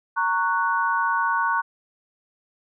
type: chord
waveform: sine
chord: F# major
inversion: first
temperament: just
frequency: 925 / 1110 / 1480 Hz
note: A#5 / C#6 / F#6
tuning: -14 / +2 / 0 cents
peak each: -24 dBFS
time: 0.16-1.62 s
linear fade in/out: 20 ms
effects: none